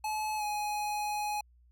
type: tone with pitch glide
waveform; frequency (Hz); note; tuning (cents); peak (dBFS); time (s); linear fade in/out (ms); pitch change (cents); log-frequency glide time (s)
square; 858 to 836.5; A5 to G#5; -44 to +12; -32; 0.04-1.41; 5; -44; 0.37-0.43
effects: added 60 Hz sine -59 dBFS peak until 1.71 s